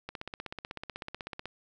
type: click train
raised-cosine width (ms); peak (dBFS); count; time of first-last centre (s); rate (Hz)
0.3; -22; 23; 0.09-1.456; 16.1
effects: none